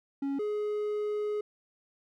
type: tone pair in turn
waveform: triangle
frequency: 277.2 / 419.5 Hz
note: C#4 / G#4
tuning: 0 / +17 cents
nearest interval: perfect fifth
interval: 717 cents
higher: second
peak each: -27 dBFS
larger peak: neither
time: 0.22-0.39 / 0.39-1.41 s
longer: second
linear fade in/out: 5 ms
effects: none